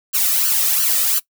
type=noise with flanger; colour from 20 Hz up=blue; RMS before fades=-17 dBFS; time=0.13-1.2 s; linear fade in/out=20 ms; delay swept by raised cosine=0.67 to 1.67 ms; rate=2.9 Hz; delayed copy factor=+0.75; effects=noise-tail reverb RT60 0.1 s tail -21 dB re dry